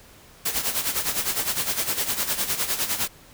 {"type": "noise with tremolo", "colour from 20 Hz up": "white", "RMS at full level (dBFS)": -23, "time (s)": [0.45, 3.08], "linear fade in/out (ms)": 10, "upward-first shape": "sine", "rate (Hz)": 9.8, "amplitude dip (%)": 70, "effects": ["pink hiss -50 dBFS RMS until 3.33 s"]}